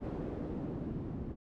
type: noise with low-pass filter sweep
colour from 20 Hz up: white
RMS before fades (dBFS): -39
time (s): 0-1.36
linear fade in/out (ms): 50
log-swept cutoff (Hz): 360 to 220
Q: 1.2
effects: none